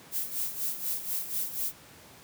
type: noise with tremolo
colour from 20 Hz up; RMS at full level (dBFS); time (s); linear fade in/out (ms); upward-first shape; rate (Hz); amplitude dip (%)
violet; -30; 0.11-1.73; 50; sine; 4.1; 70
effects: pink hiss -52 dBFS RMS until 2.23 s + high-pass 100 Hz 12 dB/octave